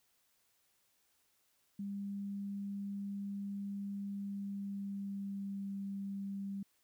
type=tone with pitch glide; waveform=sine; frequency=200 to 197.47 Hz; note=G3 to G3; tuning=+35 to +13 cents; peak=-38 dBFS; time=1.79-6.63 s; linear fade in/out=5 ms; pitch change=-22 cents; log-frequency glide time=4.08-5.73 s; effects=white hiss -75 dBFS RMS until 6.83 s